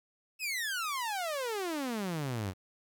sawtooth exponential sweep, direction down, 2649 to 88.2 Hz, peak -29 dBFS, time 0.39-2.54 s, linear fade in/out 50 ms, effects 11-bit

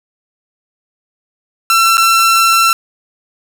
sawtooth tone with dropouts, 1347 Hz, E6, 37 cents sharp, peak -4 dBFS, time 1.7-2.73 s, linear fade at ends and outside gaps 1 ms, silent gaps 1.971-1.979 s, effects none

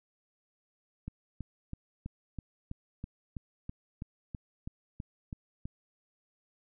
click train, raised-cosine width 5 ms, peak -26 dBFS, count 15, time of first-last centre 1.08-5.655 s, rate 3.06 Hz, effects none

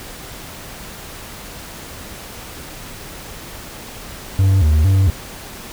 triangle tone with vibrato, 86 Hz, F2, 26 cents flat, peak -8 dBFS, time 4.39-5.1 s, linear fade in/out 0 ms, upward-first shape square, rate 2.2 Hz, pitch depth 200 cents each way, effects pink hiss -34 dBFS RMS until 5.72 s

